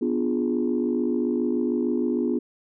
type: chord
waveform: sine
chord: B diminished seventh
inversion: none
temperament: equal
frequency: 246.9 / 293.7 / 349.2 / 415.3 Hz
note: B3 / D4 / F4 / Ab4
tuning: 0 / 0 / 0 / 0 cents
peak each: -24 / -28 / -26 / -29 dBFS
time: 0.01-2.39 s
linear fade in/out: 10 ms
effects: tanh soft clip ceiling -13 dBFS